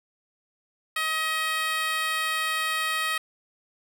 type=tone with high-pass filter; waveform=10% pulse; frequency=633 Hz; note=D#5; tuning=30 cents sharp; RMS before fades=-27 dBFS; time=0.96-3.18 s; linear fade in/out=5 ms; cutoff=1400 Hz; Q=1.7; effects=none